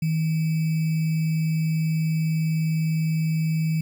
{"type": "tone with sample-and-hold", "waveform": "sine", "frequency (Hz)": 159.7, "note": "D#3", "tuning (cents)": 45, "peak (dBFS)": -20, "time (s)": [0.02, 3.81], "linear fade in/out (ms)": 5, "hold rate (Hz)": 2450, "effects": []}